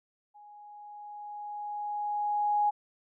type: tone with level ramp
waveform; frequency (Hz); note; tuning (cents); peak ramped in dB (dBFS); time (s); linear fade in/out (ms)
sine; 830.6; G#5; 0; -50 to -22; 0.34-2.71; 20
effects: none